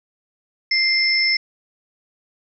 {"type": "tone pair together", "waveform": "sine", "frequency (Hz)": [2094, 5277], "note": ["C7", "E8"], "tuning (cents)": [1, 1], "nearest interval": "octave + major third", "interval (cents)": 1600, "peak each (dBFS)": -18, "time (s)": [0.71, 1.37], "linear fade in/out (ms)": 5, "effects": []}